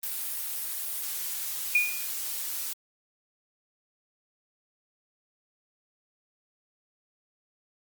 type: noise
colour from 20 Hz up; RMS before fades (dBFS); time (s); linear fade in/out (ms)
blue; -33; 0.03-2.73; 2
type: tone with exponential decay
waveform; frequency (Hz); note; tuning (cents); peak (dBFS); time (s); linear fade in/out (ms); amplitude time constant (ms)
sine; 2444; D#7; -32; -17; 1.75-2.11; 2; 78
effects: Opus 32 kbps